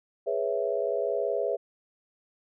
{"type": "chord", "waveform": "sine", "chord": "C# minor seventh", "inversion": "second", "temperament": "equal", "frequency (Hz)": [415.3, 493.9, 554.4, 659.3], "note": ["G#4", "B4", "C#5", "E5"], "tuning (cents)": [0, 0, 0, 0], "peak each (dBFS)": -31, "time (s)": [0.26, 1.57], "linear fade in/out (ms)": 20, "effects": []}